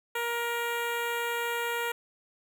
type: tone with notch filter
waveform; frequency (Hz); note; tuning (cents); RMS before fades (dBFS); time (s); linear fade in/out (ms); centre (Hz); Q
10% pulse; 471.3; A#4; +19; -31; 0.15-1.92; 5; 5500; 0.95
effects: none